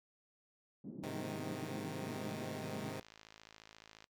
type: band-pass noise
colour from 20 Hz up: white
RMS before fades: -47 dBFS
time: 0.84-2.92 s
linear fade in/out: 2 ms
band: 170 to 290 Hz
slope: 24 dB/octave
type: chord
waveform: 10% pulse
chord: Ab major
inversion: none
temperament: equal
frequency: 103.83 / 130.81 / 155.56 Hz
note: Ab2 / C3 / Eb3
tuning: 0 / 0 / 0 cents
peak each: -38 dBFS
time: 1.03-3 s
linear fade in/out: 5 ms
type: click train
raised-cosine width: 0.2 ms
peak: -37 dBFS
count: 107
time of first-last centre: 2.09-4.042 s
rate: 54.3 Hz
effects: noise-tail reverb RT60 0.1 s tail -23 dB re dry